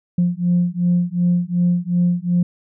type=beating tone pair; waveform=sine; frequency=174.61 / 177.31 Hz; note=F3 / F3; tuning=0 / +27 cents; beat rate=2.7 Hz; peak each=-17 dBFS; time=0.18-2.43 s; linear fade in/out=5 ms; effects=tanh soft clip ceiling -9 dBFS